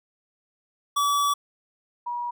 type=tone pair in turn; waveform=square / sine; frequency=1146 / 961.9 Hz; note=D6 / B5; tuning=-43 / -46 cents; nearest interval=minor third; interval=303 cents; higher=first; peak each=-21 / -27 dBFS; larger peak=first; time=0.96-1.34 / 2.06-2.31 s; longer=first; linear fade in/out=10 ms; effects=none